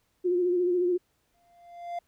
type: tone with vibrato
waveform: sine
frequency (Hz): 356.6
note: F4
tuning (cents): +36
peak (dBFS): -22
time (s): 0.24-0.98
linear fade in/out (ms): 20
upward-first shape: sine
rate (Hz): 14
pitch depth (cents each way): 42
type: tone with exponential growth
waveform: triangle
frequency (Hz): 694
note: F5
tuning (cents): -11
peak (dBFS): -27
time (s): 1.34-1.99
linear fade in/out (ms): 5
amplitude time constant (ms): 140
effects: pink hiss -72 dBFS RMS until 2.07 s